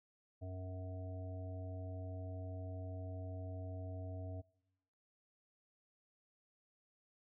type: harmonic tone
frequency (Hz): 92.5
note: F#2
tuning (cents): 0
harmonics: 1 / 3 / 5 / 7 / 8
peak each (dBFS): -43 / -53 / -58 / -52 / -62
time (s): 0.41-4.42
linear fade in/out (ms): 20
effects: noise-tail reverb RT60 1.0 s tail -25 dB re dry